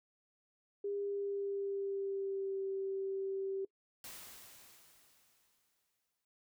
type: tone with pitch glide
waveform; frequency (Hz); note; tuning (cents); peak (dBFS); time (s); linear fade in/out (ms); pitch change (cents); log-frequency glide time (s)
sine; 403.3 to 387.8; G4 to G4; +49 to -19; -35; 0.84-3.65; 5; -68; 0.95-2.62
type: noise with exponential decay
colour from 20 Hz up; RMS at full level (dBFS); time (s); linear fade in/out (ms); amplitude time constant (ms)
white; -48; 4.04-6.25; 2; 480
effects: noise-tail reverb RT60 0.1 s tail -22 dB re dry